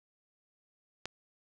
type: click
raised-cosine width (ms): 0.2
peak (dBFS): -19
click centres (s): 1.056
effects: none